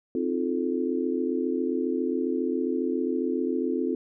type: chord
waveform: sine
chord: F dominant seventh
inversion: second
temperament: just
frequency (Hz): 261.9 / 314.3 / 349.2 / 436.5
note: C4 / Eb4 / F4 / A4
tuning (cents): +2 / +18 / 0 / -14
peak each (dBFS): -28 / -32 / -29 / -31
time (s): 0.15-3.95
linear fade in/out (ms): 2
effects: none